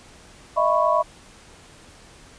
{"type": "tone cluster", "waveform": "sine", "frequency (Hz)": [617, 666, 991, 1104], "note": ["D#5", "E5", "B5", "C#6"], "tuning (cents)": [-15, 18, 6, -7], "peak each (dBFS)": -22, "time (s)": [0.56, 1.03], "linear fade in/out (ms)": 20, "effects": ["pink hiss -48 dBFS RMS until 2.38 s", "resampled to 22050 Hz"]}